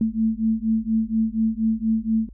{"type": "beating tone pair", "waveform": "sine", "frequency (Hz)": [220, 224.2], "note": ["A3", "A3"], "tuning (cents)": [0, 33], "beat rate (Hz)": 4.2, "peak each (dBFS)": -22, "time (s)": [0.01, 2.29], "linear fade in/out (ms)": 2, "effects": ["added 50 Hz sine -40 dBFS peak until 2.33 s"]}